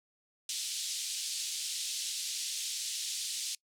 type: band-pass noise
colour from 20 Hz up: pink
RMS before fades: -37 dBFS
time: 0.49-3.55 s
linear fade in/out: 2 ms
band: 3400 to 9600 Hz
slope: 24 dB/octave
effects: noise-tail reverb RT60 0.1 s tail -24 dB re dry